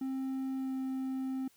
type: tone with pitch glide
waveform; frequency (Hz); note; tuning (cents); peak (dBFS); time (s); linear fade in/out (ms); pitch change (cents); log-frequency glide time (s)
triangle; 265 to 263.2; C4 to C4; +22 to +10; -31; 0.01-1.48; 5; -12; 0.57-0.74
effects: white hiss -66 dBFS RMS until 1.56 s